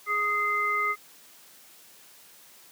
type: harmonic tone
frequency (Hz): 415.3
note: G#4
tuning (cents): 0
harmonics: 1 / 3 / 5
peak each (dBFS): -38 / -26 / -27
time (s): 0.06-0.96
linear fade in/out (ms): 50
effects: white hiss -53 dBFS RMS until 2.71 s + high-pass 150 Hz 12 dB/octave